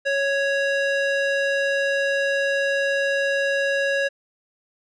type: tone with band-pass filter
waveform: square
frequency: 554.4 Hz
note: C#5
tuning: in tune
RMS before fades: -22 dBFS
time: 0.05-4.09 s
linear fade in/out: 20 ms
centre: 1600 Hz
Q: 0.96
effects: resampled to 22050 Hz